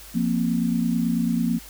sine chord, F suspended fourth, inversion none, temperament just, 174.61 / 232.8 / 261.9 Hz, F3 / Bb3 / C4, 0 / -2 / +2 cents, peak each -25 / -22 / -27 dBFS, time 0.14-1.59 s, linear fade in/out 20 ms, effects added 50 Hz sine -46 dBFS peak until 1.69 s + white hiss -44 dBFS RMS until 1.69 s

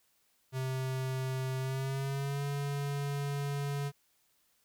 square tone with pitch glide, 130.81 to 141.83 Hz, C3 to C#3, 0 to +40 cents, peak -33 dBFS, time 0.52-3.92 s, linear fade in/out 50 ms, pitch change +140 cents, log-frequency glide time 1.59-2.43 s, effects white hiss -72 dBFS RMS until 4.64 s

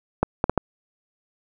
clicks, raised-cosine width 1 ms, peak -4 dBFS, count 4, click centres 0.23 / 0.441 / 0.496 / 0.577 s, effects none

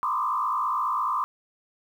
sine tone with frequency modulation, 1108.7 Hz, C#6, in tune, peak -23 dBFS, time 0.03-1.24 s, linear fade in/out 0 ms, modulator 54.6 Hz, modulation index 2.3, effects 9-bit

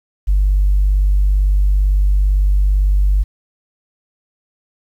sine tone, 48.91 Hz, G1, 3 cents flat, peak -9 dBFS, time 0.27-3.24 s, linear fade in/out 20 ms, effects tanh soft clip ceiling -6 dBFS + 8-bit

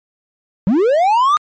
triangle linear sweep, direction up, 170.4 to 1244.5 Hz, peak -8 dBFS, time 0.67-1.37 s, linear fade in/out 0 ms, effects MP3 32 kbps

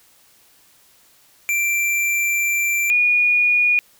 square / sine tone pair in turn, 2354 / 2447 Hz, D7 / D#7, +3 / -29 cents, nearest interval minor second, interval 68 cents, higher second, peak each -18 / -13 dBFS, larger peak second, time 1.49-2.9 / 2.9-3.79 s, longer first, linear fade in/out 0 ms, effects white hiss -54 dBFS RMS until 3.99 s

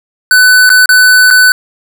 square tone with dropouts, 1500 Hz, F#6, 23 cents sharp, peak -3 dBFS, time 0.31-1.52 s, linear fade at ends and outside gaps 1 ms, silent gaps 0.693-0.701 / 0.858-0.891 / 1.304-1.309 s, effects none

